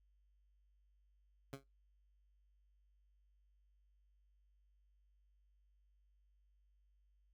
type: tone with exponential decay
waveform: 15% pulse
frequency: 137.1 Hz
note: C#3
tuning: 19 cents flat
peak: -36 dBFS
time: 1.53-1.64 s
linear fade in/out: 2 ms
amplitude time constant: 23 ms
effects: noise-tail reverb RT60 0.2 s tail -20 dB re dry + added 50 Hz sine -70 dBFS peak until 7.33 s